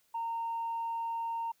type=tone; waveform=sine; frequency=920 Hz; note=A#5; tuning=23 cents flat; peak=-31 dBFS; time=0.14-1.52 s; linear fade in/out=10 ms; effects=tanh soft clip ceiling -29 dBFS + white hiss -71 dBFS RMS until 1.6 s